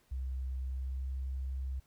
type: tone with pitch glide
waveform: sine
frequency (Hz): 64.9 to 65.88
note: C2 to C2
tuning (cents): -13 to +12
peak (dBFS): -34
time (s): 0.11-1.8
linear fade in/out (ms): 10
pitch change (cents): +25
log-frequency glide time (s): 0.6-1.09
effects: pink hiss -70 dBFS RMS until 1.86 s